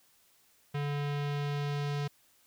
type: tone with low-pass filter sweep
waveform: square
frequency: 144.4 Hz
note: D3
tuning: 29 cents flat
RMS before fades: -33 dBFS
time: 0.74-2.08 s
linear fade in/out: 10 ms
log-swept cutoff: 3000 to 4700 Hz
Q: 1.3
effects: white hiss -66 dBFS RMS until 2.46 s